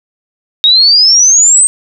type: exponential sweep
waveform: sine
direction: up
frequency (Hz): 3723 to 8420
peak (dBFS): -3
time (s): 0.64-1.67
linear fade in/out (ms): 0
effects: none